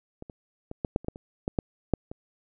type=clicks; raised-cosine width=2 ms; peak=-26 / -28 / -23 / -14 / -10 / -30 / -15 / -28 / -14 / -11 / -8 / -24 dBFS; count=12; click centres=0.224 / 0.298 / 0.714 / 0.848 / 0.961 / 1.046 / 1.084 / 1.159 / 1.479 / 1.588 / 1.937 / 2.115 s; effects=none